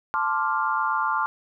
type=chord; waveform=sine; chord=D minor seventh; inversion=second; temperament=equal; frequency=880 / 1046.5 / 1174.7 / 1396.9 Hz; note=A5 / C6 / D6 / F6; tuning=0 / 0 / 0 / 0 cents; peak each=-27 dBFS; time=0.14-1.26 s; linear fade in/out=0 ms; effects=none